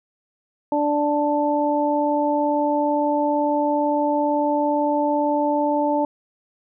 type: harmonic tone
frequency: 293.7 Hz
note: D4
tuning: in tune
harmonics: 1 / 2 / 3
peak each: -22 / -22 / -22 dBFS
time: 0.72-6.05 s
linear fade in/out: 2 ms
effects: none